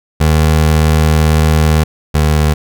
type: tone pair in turn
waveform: 25% pulse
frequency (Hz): 77.9 / 76.08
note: D#2 / D#2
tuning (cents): +3 / -38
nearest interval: unison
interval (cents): 41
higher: first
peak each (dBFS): -4 / -5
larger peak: first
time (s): 0.2-1.84 / 2.14-2.54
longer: first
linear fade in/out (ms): 10
effects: none